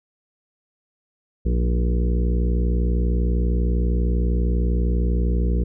harmonic tone with a mistuned harmonic, 60 Hz, B1, 49 cents flat, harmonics 1 / 2 / 3 / 4 / 5 / 6 / 7 / 8, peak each -18 / -29 / -27 / -35 / -35 / -34 / -34 / -36 dBFS, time 1.45-5.64 s, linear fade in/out 10 ms, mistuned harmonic 4, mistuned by -54 cents, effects none

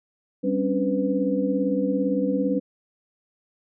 sine tone cluster, 195.9 / 268.5 / 286.2 / 498.5 Hz, G3 / C4 / D4 / B4, -1 / +45 / -45 / +16 cents, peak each -26 dBFS, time 0.43-2.6 s, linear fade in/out 20 ms, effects none

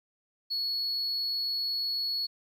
sine tone, 4374 Hz, C#8, 24 cents flat, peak -26 dBFS, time 0.5-2.27 s, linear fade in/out 20 ms, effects tanh soft clip ceiling -27 dBFS + 11-bit

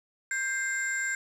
sine tone cluster, 1582 / 2090 / 7370 Hz, G6 / C7 / A#8, +15 / -2 / -21 cents, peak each -28 / -33 / -34 dBFS, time 0.31-1.15 s, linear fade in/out 2 ms, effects tanh soft clip ceiling -23 dBFS + 10-bit

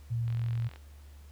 sine tone, 116.54 Hz, A#2, in tune, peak -28 dBFS, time 0.1-0.69 s, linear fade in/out 20 ms
click train, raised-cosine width 0.3 ms, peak -33 dBFS, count 22, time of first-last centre 0.28-0.759 s, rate 43.8 Hz
effects added 72 Hz sine -48 dBFS peak until 1.31 s + pink hiss -62 dBFS RMS until 1.31 s

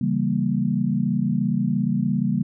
sine chord, C# diminished seventh, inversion none, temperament equal, 138.59 / 164.81 / 196 / 233.1 Hz, C#3 / E3 / G3 / Bb3, 0 / 0 / 0 / 0 cents, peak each -26 / -27 / -23 / -24 dBFS, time 0.01-2.43 s, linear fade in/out 5 ms, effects none

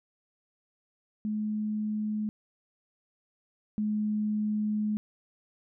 sine tone pair in turn, 213 / 211.9 Hz, G#3 / G#3, +44 / +35 cents, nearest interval unison, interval 9 cents, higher first, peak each -28 / -26 dBFS, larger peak second, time 1.25-2.29 / 3.78-4.97 s, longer second, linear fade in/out 0 ms, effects none

